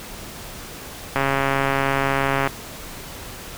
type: click train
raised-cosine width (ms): 0.5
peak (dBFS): -5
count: 181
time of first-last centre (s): 1.16-2.474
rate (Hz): 137
effects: pink hiss -36 dBFS RMS until 3.57 s